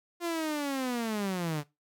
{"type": "linear sweep", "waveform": "sawtooth", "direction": "down", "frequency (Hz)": [349.2, 142.2], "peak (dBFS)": -26, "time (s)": [0.2, 1.64], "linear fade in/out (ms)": 50, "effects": ["noise-tail reverb RT60 0.2 s tail -18 dB re dry"]}